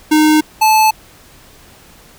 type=tone pair in turn; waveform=square; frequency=307.6 / 870 Hz; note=D#4 / A5; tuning=-20 / -20 cents; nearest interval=octave + tritone; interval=1800 cents; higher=second; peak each=-8 dBFS; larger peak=neither; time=0.11-0.41 / 0.61-0.91 s; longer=neither; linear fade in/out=10 ms; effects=pink hiss -43 dBFS RMS until 2.18 s